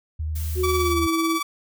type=tone with vibrato; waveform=sine; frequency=77.78 Hz; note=D#2; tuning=in tune; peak=-24 dBFS; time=0.19-1.07 s; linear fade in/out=10 ms; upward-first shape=sine; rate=11 Hz; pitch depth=22 cents each way
type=noise; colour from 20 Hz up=blue; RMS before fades=-37 dBFS; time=0.35-0.93 s; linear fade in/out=10 ms
type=tone with pitch glide; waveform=sine; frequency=367.5 to 327.4 Hz; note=F#4 to E4; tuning=-12 to -12 cents; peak=-21 dBFS; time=0.55-1.4 s; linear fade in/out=50 ms; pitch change=-200 cents; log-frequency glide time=0.75-1.08 s
type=tone with tremolo; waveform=sawtooth; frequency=1150 Hz; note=D6; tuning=37 cents flat; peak=-18 dBFS; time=0.63-1.43 s; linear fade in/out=10 ms; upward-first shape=sine; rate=18 Hz; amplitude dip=50%
effects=none